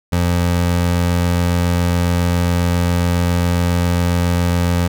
25% pulse tone, 87.31 Hz, F2, in tune, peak -10 dBFS, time 0.12-4.88 s, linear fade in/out 10 ms, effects none

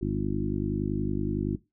harmonic tone with a mistuned harmonic, 50.7 Hz, G#1, 41 cents flat, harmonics 1 / 2 / 3 / 4 / 5 / 6 / 7, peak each -34 / -34 / -34 / -34 / -34 / -34 / -34 dBFS, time 0.01-1.56 s, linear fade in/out 10 ms, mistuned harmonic 7, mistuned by -17 cents, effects noise-tail reverb RT60 0.2 s tail -17 dB re dry

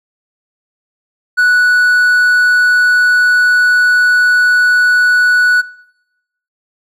triangle tone, 1476 Hz, F#6, 5 cents flat, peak -5 dBFS, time 1.37-5.62 s, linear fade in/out 20 ms, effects noise-tail reverb RT60 0.9 s tail -21 dB re dry

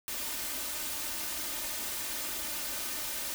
white noise with comb filter, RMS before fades -36 dBFS, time 0.08-3.34 s, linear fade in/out 0 ms, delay 3.3 ms, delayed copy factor +0.65, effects none

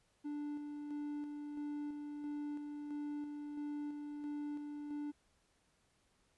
triangle tone with tremolo, 293.7 Hz, D4, in tune, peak -37 dBFS, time 0.24-5.12 s, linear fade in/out 20 ms, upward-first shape square, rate 1.5 Hz, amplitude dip 35%, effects pink hiss -75 dBFS RMS until 6.37 s + resampled to 24000 Hz

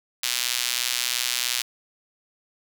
sawtooth tone with high-pass filter, 123 Hz, B2, 7 cents flat, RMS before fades -26 dBFS, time 0.23-1.62 s, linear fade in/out 5 ms, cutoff 3400 Hz, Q 1, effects none

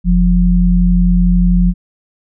sine tone pair together, 44.4 / 177.6 Hz, F1 / F3, +29 / +29 cents, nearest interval 2 octaves, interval 2400 cents, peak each -10 dBFS, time 0.04-1.74 s, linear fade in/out 50 ms, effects none

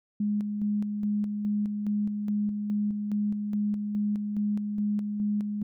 sine tone with tremolo, 207.7 Hz, G#3, in tune, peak -24 dBFS, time 0.2-5.63 s, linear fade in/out 5 ms, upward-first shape square, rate 2.4 Hz, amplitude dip 40%, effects none

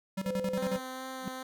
square tone with tremolo, 192.1 Hz, G3, 35 cents flat, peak -31 dBFS, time 0.17-0.79 s, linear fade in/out 10 ms, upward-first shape square, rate 11 Hz, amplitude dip 80%
sine tone, 510 Hz, C5, 44 cents flat, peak -32 dBFS, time 0.24-0.81 s, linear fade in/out 50 ms
10% pulse tone with vibrato, 260 Hz, C4, 11 cents flat, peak -30 dBFS, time 0.57-1.43 s, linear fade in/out 5 ms, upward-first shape sine, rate 2.4 Hz, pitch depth 11 cents each way
sine tone with exponential growth, 196 Hz, G3, in tune, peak -29 dBFS, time 1.2-1.28 s, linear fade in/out 0 ms, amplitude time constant 16 ms
effects none

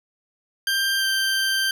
20% pulse tone with pitch glide, 1582 to 1568.4 Hz, G6 to G6, +15 to 0 cents, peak -15 dBFS, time 0.67-1.71 s, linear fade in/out 2 ms, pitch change -15 cents, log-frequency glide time 0.97-1.05 s, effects none

